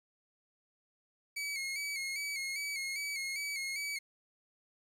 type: tone with vibrato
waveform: sawtooth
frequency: 2220 Hz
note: C#7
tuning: 2 cents sharp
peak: -32 dBFS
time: 1.36-3.99 s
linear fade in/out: 10 ms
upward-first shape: square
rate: 2.5 Hz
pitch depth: 49 cents each way
effects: low-pass 12000 Hz 12 dB/octave + 11-bit